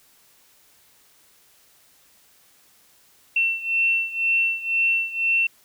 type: beating tone pair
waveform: sine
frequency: 2700 / 2702 Hz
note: E7 / E7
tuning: +41 / +42 cents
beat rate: 2 Hz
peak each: -21 / -24 dBFS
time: 3.36-5.47 s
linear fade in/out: 5 ms
effects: white hiss -57 dBFS RMS until 5.64 s